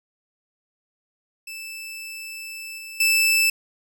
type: tone with level steps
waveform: sawtooth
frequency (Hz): 2637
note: E7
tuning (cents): 0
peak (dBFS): -30 / -32 / -13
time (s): 1.47-3.5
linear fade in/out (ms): 5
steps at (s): 2.78 / 3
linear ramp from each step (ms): 5
effects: none